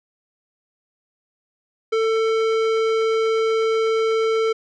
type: tone with tanh clipping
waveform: sine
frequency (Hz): 445.9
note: A4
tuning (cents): +23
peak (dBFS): -19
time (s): 1.92-4.53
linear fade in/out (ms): 10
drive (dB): 17
effects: none